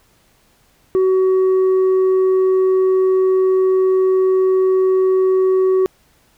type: tone with tanh clipping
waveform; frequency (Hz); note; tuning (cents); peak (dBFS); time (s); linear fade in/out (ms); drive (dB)
sine; 376.2; F#4; +29; -12; 0.95-5.86; 0; 3
effects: pink hiss -56 dBFS RMS until 6.37 s